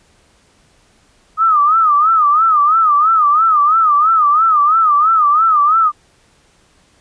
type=tone with vibrato; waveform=sine; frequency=1244.5 Hz; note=D#6; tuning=in tune; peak=-8 dBFS; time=1.37-5.92 s; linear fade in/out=50 ms; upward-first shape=sine; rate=3 Hz; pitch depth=130 cents each way; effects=pink hiss -53 dBFS RMS until 7 s + resampled to 22050 Hz